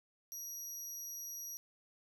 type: tone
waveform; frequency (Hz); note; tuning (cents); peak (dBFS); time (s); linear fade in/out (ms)
30% pulse; 5770; F#8; -44; -39; 0.32-1.57; 0
effects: none